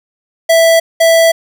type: tone bursts at uneven times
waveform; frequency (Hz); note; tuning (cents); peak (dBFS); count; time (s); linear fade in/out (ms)
square; 659.3; E5; 0; -6; 2; 0.49-0.8 / 1-1.32; 10
effects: none